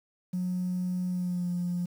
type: tone with pitch glide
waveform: triangle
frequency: 181.3 to 176.44 Hz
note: F#3 to F3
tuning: -35 to +18 cents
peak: -24 dBFS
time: 0.33-1.86 s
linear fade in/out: 10 ms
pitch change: -47 cents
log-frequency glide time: 1.08-1.51 s
effects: tanh soft clip ceiling -25 dBFS + 9-bit